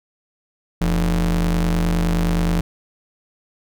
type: ring-modulated tone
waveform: square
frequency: 65.41 Hz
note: C2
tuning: in tune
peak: -14 dBFS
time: 0.81-2.61 s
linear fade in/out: 5 ms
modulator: 106 Hz
effects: none